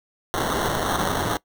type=noise with sample-and-hold; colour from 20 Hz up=white; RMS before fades=-24 dBFS; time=0.34-1.37 s; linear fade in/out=0 ms; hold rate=2450 Hz; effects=noise-tail reverb RT60 0.1 s tail -20 dB re dry